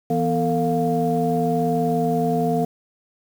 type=tone cluster; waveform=sine; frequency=165.2 / 246.2 / 449 / 702 Hz; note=E3 / B3 / A4 / F5; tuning=+4 / -5 / +35 / +9 cents; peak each=-23 dBFS; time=0.1-2.65 s; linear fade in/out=5 ms; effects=tanh soft clip ceiling -8 dBFS + 7-bit